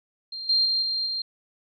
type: tone with level steps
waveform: sine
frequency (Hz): 4186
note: C8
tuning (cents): 0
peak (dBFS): -32 / -18 / -21 / -24 / -26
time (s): 0.32-1.22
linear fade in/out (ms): 5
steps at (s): 0.49 / 0.65 / 0.82 / 1.06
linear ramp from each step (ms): 5
effects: none